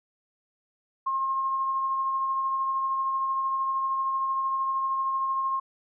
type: tone with tremolo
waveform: sine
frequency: 1070 Hz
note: C6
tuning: 38 cents sharp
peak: -23 dBFS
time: 1.06-5.6 s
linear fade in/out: 10 ms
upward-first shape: triangle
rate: 13 Hz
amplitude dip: 30%
effects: none